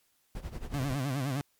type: noise with tremolo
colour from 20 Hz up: brown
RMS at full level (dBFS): -36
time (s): 0.35-0.96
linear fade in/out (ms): 2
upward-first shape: sine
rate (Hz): 11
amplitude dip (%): 80
type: tone with vibrato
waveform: 30% pulse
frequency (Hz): 135.5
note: C#3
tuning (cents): -39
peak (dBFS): -27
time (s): 0.74-1.41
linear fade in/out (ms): 0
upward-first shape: sine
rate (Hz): 9.7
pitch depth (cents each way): 130
effects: white hiss -71 dBFS RMS until 1.59 s + MP3 96 kbps